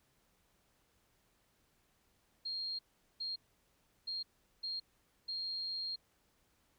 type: tone bursts at uneven times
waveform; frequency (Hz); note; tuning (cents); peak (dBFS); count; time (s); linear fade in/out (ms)
sine; 4228; C8; +17; -37; 5; 2.45-2.79 / 3.2-3.36 / 4.07-4.23 / 4.63-4.8 / 5.28-5.96; 10
effects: pink hiss -74 dBFS RMS until 6.78 s